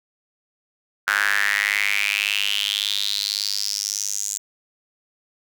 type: tone with high-pass filter sweep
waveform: square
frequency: 50.9 Hz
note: G#1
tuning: 34 cents flat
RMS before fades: -23 dBFS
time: 1.07-4.38 s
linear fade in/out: 5 ms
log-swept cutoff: 1500 to 7100 Hz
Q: 6.2
effects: none